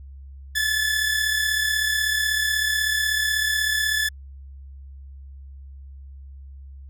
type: tone pair together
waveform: sawtooth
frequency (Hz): 1721.8 / 1758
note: A6 / A6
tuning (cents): -38 / -2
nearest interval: unison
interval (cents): 36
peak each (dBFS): -18 / -23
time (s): 0.55-4.09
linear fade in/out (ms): 10
effects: added 68 Hz sine -38 dBFS peak until 6.89 s